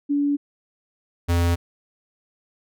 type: tone pair in turn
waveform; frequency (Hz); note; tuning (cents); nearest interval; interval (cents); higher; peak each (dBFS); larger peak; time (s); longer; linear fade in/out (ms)
sine / square; 286.7 / 85.88; D4 / F2; -42 / -29; octave + major sixth; 2087; first; -18; neither; 0.09-0.37 / 1.28-1.56; neither; 20
effects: none